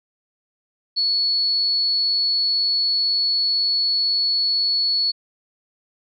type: tone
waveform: sine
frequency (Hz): 4402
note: C#8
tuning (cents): -13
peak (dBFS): -17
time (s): 0.96-5.12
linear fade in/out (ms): 20
effects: none